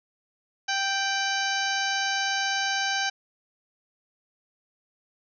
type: harmonic tone with a mistuned harmonic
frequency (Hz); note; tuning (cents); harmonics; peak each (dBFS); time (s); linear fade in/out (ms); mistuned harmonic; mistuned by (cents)
784; G5; 0; 1 / 2 / 3 / 4 / 5 / 6 / 7 / 8; -30 / -28 / -35 / -34 / -35 / -36 / -36 / -36; 0.68-3.1; 10; 4; -67
effects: none